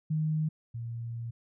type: tone pair in turn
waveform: sine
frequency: 155.56 / 116.54 Hz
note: D#3 / A#2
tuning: 0 / 0 cents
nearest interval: perfect fourth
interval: 500 cents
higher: first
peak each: -26 / -34 dBFS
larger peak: first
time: 0.1-0.49 / 0.74-1.31 s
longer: second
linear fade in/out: 10 ms
effects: none